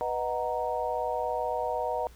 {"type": "chord", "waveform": "sine", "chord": "B major seventh", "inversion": "none", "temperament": "equal", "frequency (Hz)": [493.9, 622.3, 740, 932.3], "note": ["B4", "D#5", "F#5", "A#5"], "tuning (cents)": [0, 0, 0, 0], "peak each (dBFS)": -33, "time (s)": [0.01, 2.07], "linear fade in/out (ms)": 0, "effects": ["added 60 Hz sine -50 dBFS peak until 2.15 s", "pink hiss -58 dBFS RMS until 2.15 s"]}